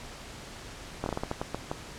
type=slowing click train; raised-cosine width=1 ms; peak=-16 dBFS; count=10; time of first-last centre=1.04-1.715 s; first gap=22 ms; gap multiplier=1.29; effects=pink hiss -44 dBFS RMS until 1.98 s + low-pass 8000 Hz 12 dB/octave